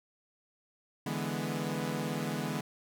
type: chord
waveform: sawtooth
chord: E dominant seventh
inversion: third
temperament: equal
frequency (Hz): 146.83 / 164.81 / 207.7 / 246.9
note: D3 / E3 / G#3 / B3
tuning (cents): 0 / 0 / 0 / 0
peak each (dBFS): -34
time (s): 1.06-2.61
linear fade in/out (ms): 5
effects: none